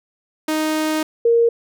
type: tone pair in turn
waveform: sawtooth / sine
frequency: 311.1 / 466.1 Hz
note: D#4 / A#4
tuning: 0 / 0 cents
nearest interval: perfect fifth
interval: 700 cents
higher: second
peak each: -14 / -11 dBFS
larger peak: second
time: 0.48-1.03 / 1.25-1.49 s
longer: first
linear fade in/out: 5 ms
effects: none